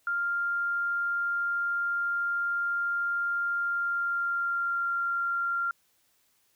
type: tone with pitch glide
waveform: sine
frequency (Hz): 1396.9 to 1385.6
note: F6 to F6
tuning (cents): 0 to -14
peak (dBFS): -26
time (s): 0.07-5.71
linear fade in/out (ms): 2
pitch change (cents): -14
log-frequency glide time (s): 3.58-4.91
effects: white hiss -69 dBFS RMS until 6.55 s